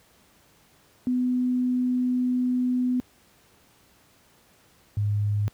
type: tone pair in turn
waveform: sine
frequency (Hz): 250.3 / 103.49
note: B3 / G#2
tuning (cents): +23 / -6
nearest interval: octave + minor third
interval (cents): 1529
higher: first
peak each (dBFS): -21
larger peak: neither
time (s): 1.07-3 / 4.97-5.48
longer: first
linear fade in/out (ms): 0
effects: pink hiss -59 dBFS RMS until 5.53 s + high-pass 60 Hz 12 dB/octave